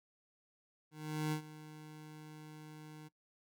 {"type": "tone with ADSR envelope", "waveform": "25% pulse", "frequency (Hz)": 153.7, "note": "D#3", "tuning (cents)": -21, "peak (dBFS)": -29, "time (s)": [0.91, 3.09], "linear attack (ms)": 410, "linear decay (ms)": 93, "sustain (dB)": -17, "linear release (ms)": 20, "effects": ["noise-tail reverb RT60 0.1 s tail -20 dB re dry"]}